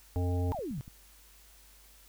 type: harmonic tone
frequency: 89.1 Hz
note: F2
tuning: 35 cents sharp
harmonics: 1 / 3 / 5 / 7 / 9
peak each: -28 / -37 / -39 / -44 / -44 dBFS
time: 0.16-0.52 s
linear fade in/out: 0 ms
type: clicks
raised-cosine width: 5 ms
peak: -35 dBFS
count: 6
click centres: 0.491 / 0.547 / 0.59 / 0.71 / 0.782 / 0.879 s
type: exponential sweep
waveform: sine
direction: down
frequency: 962 to 116.54 Hz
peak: -34 dBFS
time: 0.52-0.81 s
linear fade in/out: 0 ms
effects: added 50 Hz sine -59 dBFS peak until 2.08 s + white hiss -59 dBFS RMS until 2.08 s